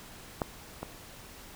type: clicks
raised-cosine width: 1 ms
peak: -14 / -21 dBFS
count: 2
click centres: 0.418 / 0.83 s
effects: pink hiss -49 dBFS RMS until 1.55 s